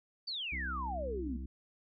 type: exponential sweep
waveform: sine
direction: down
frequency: 4699 to 224.4 Hz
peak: -36 dBFS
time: 0.27-1.37 s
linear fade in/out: 10 ms
type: harmonic tone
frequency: 65.41 Hz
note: C2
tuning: in tune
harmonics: 1 / 3 / 4 / 5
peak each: -39 / -49 / -51 / -53 dBFS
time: 0.52-1.46 s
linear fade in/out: 5 ms
effects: none

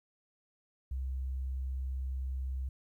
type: tone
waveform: sine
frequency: 65.41 Hz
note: C2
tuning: in tune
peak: -33 dBFS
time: 0.91-2.69 s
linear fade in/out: 5 ms
effects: 12-bit

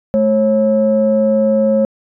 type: tone pair together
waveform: sine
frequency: 215.7 / 543.5 Hz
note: A3 / C#5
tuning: -34 / -34 cents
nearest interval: octave + major third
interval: 1600 cents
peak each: -13 / -11 dBFS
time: 0.14-1.85 s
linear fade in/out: 0 ms
effects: tanh soft clip ceiling -4 dBFS

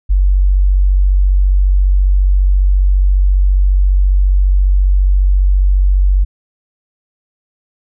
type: tone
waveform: sine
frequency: 47.32 Hz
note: F#1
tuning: 40 cents sharp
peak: -7 dBFS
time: 0.09-6.25 s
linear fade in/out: 20 ms
effects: none

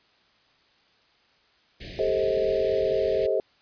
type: band-stop noise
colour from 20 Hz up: pink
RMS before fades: -39 dBFS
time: 1.8-3.27 s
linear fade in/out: 10 ms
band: 690 to 1700 Hz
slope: 96 dB/octave
type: chord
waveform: sine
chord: A half-diminished seventh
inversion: third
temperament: just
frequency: 396 / 440 / 528 / 633.6 Hz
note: G4 / A4 / C5 / Eb5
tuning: +18 / 0 / +16 / +31 cents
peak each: -27 dBFS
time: 1.99-3.4 s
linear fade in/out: 2 ms
effects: white hiss -62 dBFS RMS until 3.61 s + resampled to 11025 Hz

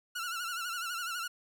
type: tone with vibrato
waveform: sawtooth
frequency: 1396.9 Hz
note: F6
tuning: in tune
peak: -31 dBFS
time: 0.15-1.28 s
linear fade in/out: 10 ms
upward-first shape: sine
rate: 12 Hz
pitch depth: 88 cents each way
effects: none

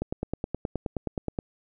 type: click train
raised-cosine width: 2 ms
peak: -15 dBFS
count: 14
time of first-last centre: 0.02-1.388 s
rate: 9.5 Hz
effects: none

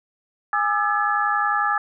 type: tone cluster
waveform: sine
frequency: 825 / 1207 / 1318 / 1709 Hz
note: G#5 / D6 / E6 / G#6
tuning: -12 / +47 / -1 / +49 cents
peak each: -24 dBFS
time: 0.53-1.78 s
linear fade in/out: 2 ms
effects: none

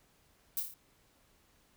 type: noise with echo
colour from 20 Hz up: violet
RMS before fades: -33 dBFS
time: 0.57-0.6 s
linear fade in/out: 2 ms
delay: 28 ms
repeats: 5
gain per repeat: -4 dB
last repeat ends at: 0.74 s
effects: pink hiss -68 dBFS RMS until 1.76 s

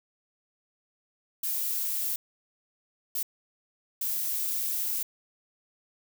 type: noise bursts at uneven times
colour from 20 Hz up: violet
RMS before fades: -30 dBFS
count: 3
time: 1.43-2.16 / 3.15-3.23 / 4.01-5.03 s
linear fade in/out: 5 ms
effects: none

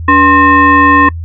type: tone with frequency modulation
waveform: sine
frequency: 1056 Hz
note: C6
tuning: 16 cents sharp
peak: -3 dBFS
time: 0.08-1.09 s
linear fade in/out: 5 ms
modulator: 770 Hz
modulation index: 1.1
effects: noise-tail reverb RT60 0.1 s tail -25 dB re dry + added 83 Hz sine -18 dBFS peak until 1.24 s

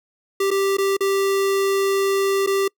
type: tone with dropouts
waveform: square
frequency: 392.1 Hz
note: G4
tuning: in tune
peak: -18 dBFS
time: 0.4-2.68 s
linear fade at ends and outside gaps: 5 ms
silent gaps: 0.506-0.512 / 0.77-0.783 / 0.968-1.006 / 2.464-2.472 s
effects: noise-tail reverb RT60 0.1 s tail -26 dB re dry

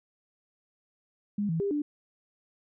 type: tone with pitch steps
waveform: sine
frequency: 205.2 / 163.2 / 400.5 / 294.4 Hz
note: G#3 / E3 / G4 / D4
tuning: -21 / -17 / +37 / +4 cents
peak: -26 dBFS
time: 1.38-1.82 s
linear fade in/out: 5 ms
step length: 110 ms
effects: none

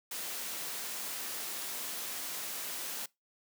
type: noise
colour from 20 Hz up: white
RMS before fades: -39 dBFS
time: 0.11-3.06 s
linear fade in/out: 5 ms
effects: noise-tail reverb RT60 0.2 s tail -23 dB re dry + high-pass 200 Hz 12 dB/octave

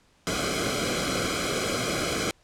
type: noise with comb filter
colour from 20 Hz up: pink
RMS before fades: -27 dBFS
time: 0.27-2.31 s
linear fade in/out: 0 ms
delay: 1.1 ms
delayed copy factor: -1
effects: pink hiss -62 dBFS RMS until 2.43 s + low-pass 8000 Hz 12 dB/octave

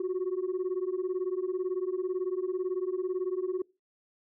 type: beating tone pair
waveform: sine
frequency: 360.1 / 378.1 Hz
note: F#4 / F#4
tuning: -47 / +38 cents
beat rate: 18 Hz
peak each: -30 dBFS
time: 0-3.62 s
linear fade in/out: 5 ms
effects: noise-tail reverb RT60 0.3 s tail -26 dB re dry + tanh soft clip ceiling -25 dBFS

